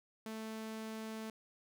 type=tone; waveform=sawtooth; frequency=220.3 Hz; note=A3; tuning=2 cents sharp; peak=-38 dBFS; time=0.26-1.3 s; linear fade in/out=2 ms; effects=none